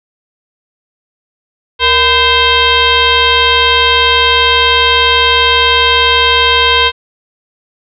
sine tone with frequency modulation, 2093 Hz, C7, in tune, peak -6 dBFS, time 1.79-6.92 s, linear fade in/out 50 ms, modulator 541 Hz, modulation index 3, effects none

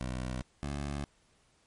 15% pulse tone pair in turn, 62.9 / 71.18 Hz, B1 / C#2, +32 / +46 cents, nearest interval major second, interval 214 cents, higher second, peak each -28 dBFS, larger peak neither, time 0.01-0.42 / 0.63-1.04 s, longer neither, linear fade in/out 0 ms, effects pink hiss -68 dBFS RMS until 1.66 s + MP3 48 kbps

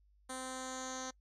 10% pulse tone with low-pass filter sweep, 259 Hz, C4, 17 cents flat, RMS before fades -43 dBFS, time 0.29-1.11 s, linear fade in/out 10 ms, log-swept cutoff 9000 to 6000 Hz, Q 5, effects noise-tail reverb RT60 0.1 s tail -24 dB re dry + added 50 Hz sine -65 dBFS peak until 1.2 s

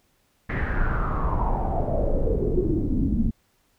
brown noise with low-pass filter sweep, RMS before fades -23 dBFS, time 0.49-3.31 s, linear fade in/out 10 ms, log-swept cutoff 2000 to 210 Hz, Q 6.8, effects pink hiss -66 dBFS RMS until 3.78 s

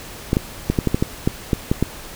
clicks, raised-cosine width 3 ms, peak -3 dBFS, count 11, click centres 0.331 / 0.369 / 0.7 / 0.788 / 0.873 / 0.945 / 1.025 / 1.275 / 1.532 / 1.715 / 1.826 s, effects pink hiss -36 dBFS RMS until 2.15 s

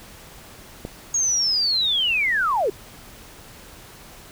click, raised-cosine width 2 ms, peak -17 dBFS, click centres 0.851 s
sine linear sweep, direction down, 6630 to 360 Hz, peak -18 dBFS, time 1.14-2.7 s, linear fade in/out 5 ms
effects pink hiss -44 dBFS RMS until 4.31 s

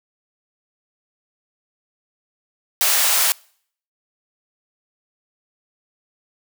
white high-pass noise, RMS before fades -17 dBFS, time 2.81-3.32 s, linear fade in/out 0 ms, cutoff 580 Hz, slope 24 dB/octave, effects noise-tail reverb RT60 0.6 s tail -26 dB re dry

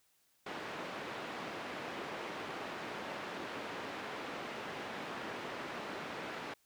pink band-pass noise, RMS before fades -43 dBFS, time 0.46-6.54 s, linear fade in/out 5 ms, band 280 to 2600 Hz, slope 12 dB/octave, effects white hiss -73 dBFS RMS until 6.65 s

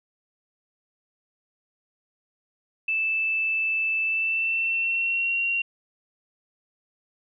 sine tone with pitch glide, 2637 to 2752 Hz, E7 to F7, 0 to -26 cents, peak -22 dBFS, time 2.88-5.62 s, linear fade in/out 5 ms, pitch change +74 cents, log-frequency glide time 4.03-5.41 s, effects none

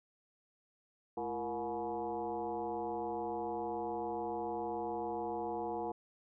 sine tone with frequency modulation, 595 Hz, D5, 22 cents sharp, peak -35 dBFS, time 1.17-5.92 s, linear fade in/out 5 ms, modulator 127 Hz, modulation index 2.5, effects none

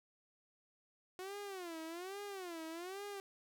sawtooth tone with vibrato, 361.9 Hz, F#4, 38 cents flat, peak -40 dBFS, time 1.19-3.2 s, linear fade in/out 0 ms, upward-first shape sine, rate 1.2 Hz, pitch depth 210 cents each way, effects none

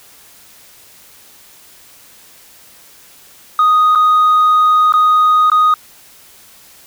sine tone with dropouts, 1244.5 Hz, D#6, in tune, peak -5 dBFS, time 3.59-5.74 s, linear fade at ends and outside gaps 2 ms, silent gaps 3.951-3.956 / 4.923-4.938 / 5.5-5.517 s, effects tanh soft clip ceiling -6 dBFS + white hiss -43 dBFS RMS until 6.86 s

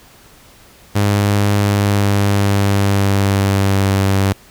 sawtooth tone with pitch glide, 101.9 to 97.47 Hz, G#2 to G2, -32 to -9 cents, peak -8 dBFS, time 0.95-4.33 s, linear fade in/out 10 ms, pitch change -77 cents, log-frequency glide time 1.56-4.01 s, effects pink hiss -45 dBFS RMS until 4.5 s

